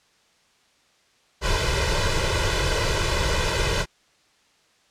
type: noise with comb filter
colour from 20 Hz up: pink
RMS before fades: -22 dBFS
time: 1.41-3.86 s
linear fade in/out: 50 ms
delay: 2 ms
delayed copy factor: +0.95
effects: white hiss -61 dBFS RMS until 4.9 s + low-pass 6000 Hz 12 dB/octave